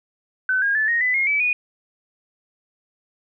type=tone with pitch steps; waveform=sine; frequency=1517 / 1625.9 / 1742.6 / 1867.6 / 2002 / 2145 / 2299 / 2464 Hz; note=F#6 / G#6 / A6 / A#6 / B6 / C7 / D7 / D#7; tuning=+43 / -37 / -17 / +3 / +23 / +42 / -37 / -17 cents; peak=-17 dBFS; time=0.49-1.53 s; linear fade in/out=2 ms; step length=130 ms; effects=none